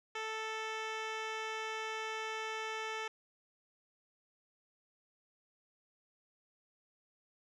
10% pulse tone with low-pass filter, 440 Hz, A4, in tune, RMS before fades -40 dBFS, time 0.15-3.08 s, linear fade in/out 5 ms, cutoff 4400 Hz, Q 1.3, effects none

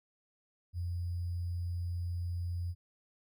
sine tone with sample-and-hold, 87.31 Hz, F2, in tune, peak -33 dBFS, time 0.73-2.75 s, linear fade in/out 50 ms, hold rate 4900 Hz, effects none

